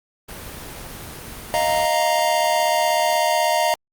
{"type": "noise", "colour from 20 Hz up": "pink", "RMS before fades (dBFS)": -35, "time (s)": [0.28, 1.86], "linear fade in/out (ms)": 10}
{"type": "chord", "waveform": "square", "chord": "Eb suspended second", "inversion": "none", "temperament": "equal", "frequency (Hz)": [622.3, 698.5, 932.3], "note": ["Eb5", "F5", "Bb5"], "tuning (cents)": [0, 0, 0], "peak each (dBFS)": -22, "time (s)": [1.54, 3.74], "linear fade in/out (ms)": 0}
{"type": "click train", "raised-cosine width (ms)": 1, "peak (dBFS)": -32, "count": 47, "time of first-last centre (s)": [1.72, 3.157], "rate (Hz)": 32}
{"effects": ["Opus 24 kbps"]}